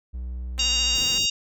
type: tone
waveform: triangle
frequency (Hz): 61.74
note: B1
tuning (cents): 0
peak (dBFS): -27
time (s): 0.13-0.97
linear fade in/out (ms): 20
type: tone with vibrato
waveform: 5% pulse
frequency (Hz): 254.8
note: C4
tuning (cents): -46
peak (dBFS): -27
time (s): 0.58-1.18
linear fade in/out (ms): 0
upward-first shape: sine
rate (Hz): 14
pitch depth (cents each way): 76
type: harmonic tone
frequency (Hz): 935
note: A#5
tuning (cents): +5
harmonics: 3 / 4 / 5 / 6 / 7 / 8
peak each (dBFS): -24 / -26 / -28 / -30 / -31 / -32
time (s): 0.59-1.3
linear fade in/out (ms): 5
type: band-stop noise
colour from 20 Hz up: pink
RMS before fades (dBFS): -37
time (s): 0.95-1.26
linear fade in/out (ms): 5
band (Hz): 410 to 11000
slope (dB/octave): 12
effects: none